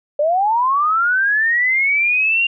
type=linear sweep; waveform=sine; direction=up; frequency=570 to 2797 Hz; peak=-13 dBFS; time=0.19-2.47 s; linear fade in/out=5 ms; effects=none